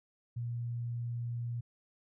sine tone, 118.9 Hz, A#2, 35 cents sharp, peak -34 dBFS, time 0.36-1.61 s, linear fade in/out 10 ms, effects none

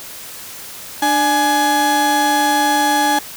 35% pulse tone pair together, 296.7 / 840.5 Hz, D4 / G#5, +18 / +20 cents, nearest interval octave + tritone, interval 1802 cents, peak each -18 / -12 dBFS, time 1.02-3.19 s, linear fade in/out 5 ms, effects white hiss -33 dBFS RMS until 3.36 s

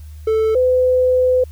triangle / sine tone pair in turn, 440 / 507 Hz, A4 / B4, 0 / +45 cents, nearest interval major second, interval 245 cents, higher second, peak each -11 dBFS, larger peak neither, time 0.27-0.55 / 0.55-1.44 s, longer second, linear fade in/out 5 ms, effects added 76 Hz sine -32 dBFS peak until 1.51 s + white hiss -53 dBFS RMS until 1.51 s

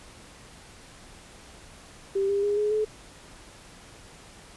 sine tone with pitch steps, 392 / 400.9 / 410.1 / 419.4 / 429 Hz, G4 / G4 / G#4 / G#4 / A4, 0 / +39 / -22 / +17 / -44 cents, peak -22 dBFS, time 2.15-2.85 s, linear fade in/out 10 ms, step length 140 ms, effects pink hiss -49 dBFS RMS until 4.56 s + resampled to 24000 Hz

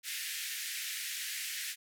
pink band-pass noise, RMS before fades -39 dBFS, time 0.03-1.76 s, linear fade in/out 50 ms, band 1700 to 16000 Hz, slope 48 dB/octave, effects none

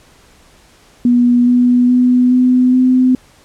sine tone with pitch steps, 243 / 246 / 249 / 252 / 255.1 Hz, B3 / B3 / B3 / B3 / C4, -28 / -7 / +14 / +35 / -44 cents, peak -7 dBFS, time 1.05-3.15 s, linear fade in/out 2 ms, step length 420 ms, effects pink hiss -47 dBFS RMS until 3.44 s + low-pass 10000 Hz 12 dB/octave

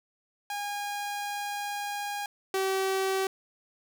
sawtooth tone pair in turn, 817 / 383.6 Hz, G#5 / G4, -29 / -37 cents, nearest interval octave + minor second, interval 1308 cents, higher first, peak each -28 / -22 dBFS, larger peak second, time 0.5-2.26 / 2.54-3.27 s, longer first, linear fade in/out 2 ms, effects none

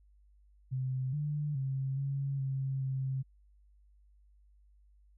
sine tone with pitch steps, 130.1 / 148.3 / 134.2 / 138.1 / 134.4 / 132.9 Hz, C3 / D3 / C3 / C#3 / C3 / C3, -9 / +17 / +44 / -6 / +47 / +27 cents, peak -31 dBFS, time 0.71-3.23 s, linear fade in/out 20 ms, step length 420 ms, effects added 50 Hz sine -60 dBFS peak until 5.17 s

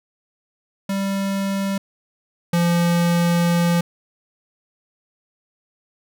square tone pair in turn, 196 / 171.91 Hz, G3 / F3, 0 / -27 cents, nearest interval major second, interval 227 cents, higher first, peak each -21 / -16 dBFS, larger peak second, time 0.89-1.78 / 2.53-3.81 s, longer second, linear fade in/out 5 ms, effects none

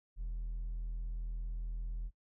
sine tone with hard clipping, 41.2 Hz, E1, in tune, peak -37 dBFS, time 0.16-2.11 s, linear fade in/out 50 ms, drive 2 dB, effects noise-tail reverb RT60 0.1 s tail -23 dB re dry

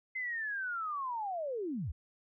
sine linear sweep, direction down, 2080 to 54.3 Hz, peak -34 dBFS, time 0.15-1.92 s, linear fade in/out 10 ms, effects none

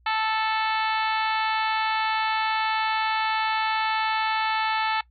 harmonic tone with a mistuned harmonic, 439.2 Hz, A4, 3 cents flat, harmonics 2 / 3 / 4 / 5 / 6 / 7 / 8 / 9 / 10, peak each -25 / -29 / -31 / -33 / -34 / -38 / -37 / -39 / -41 dBFS, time 0.06-5.01 s, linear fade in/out 5 ms, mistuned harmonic 7, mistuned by -16 cents, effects noise-tail reverb RT60 0.1 s tail -19 dB re dry + added 60 Hz sine -56 dBFS peak until 5.1 s

